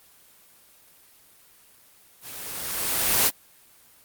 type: noise with level ramp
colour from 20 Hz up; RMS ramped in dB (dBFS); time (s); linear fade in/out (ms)
white; -40 to -17; 2.21-3.31; 50
effects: white hiss -55 dBFS RMS until 4.04 s + Opus 24 kbps